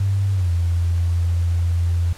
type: tone with pitch glide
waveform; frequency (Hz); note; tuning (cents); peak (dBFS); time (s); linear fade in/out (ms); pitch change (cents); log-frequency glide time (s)
sine; 98 to 85.81; G2 to F2; 0 to -30; -16; 0-2.13; 5; -230; 0.32-0.51
effects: pink hiss -42 dBFS RMS until 2.17 s + low-pass 11000 Hz 12 dB/octave